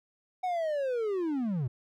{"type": "linear sweep", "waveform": "triangle", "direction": "down", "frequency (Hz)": [750, 113.5], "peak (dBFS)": -26, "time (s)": [0.43, 1.68], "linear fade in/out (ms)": 10, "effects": []}